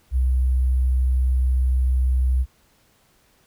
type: tone with sample-and-hold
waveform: sine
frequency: 63.8 Hz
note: C2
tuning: 43 cents flat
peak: -16 dBFS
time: 0.11-2.46 s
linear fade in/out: 50 ms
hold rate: 11025 Hz
effects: pink hiss -60 dBFS RMS until 3.46 s